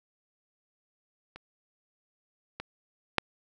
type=clicks; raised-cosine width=0.3 ms; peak=-28 / -20 / -6 dBFS; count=3; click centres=1.36 / 2.6 / 3.183 s; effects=none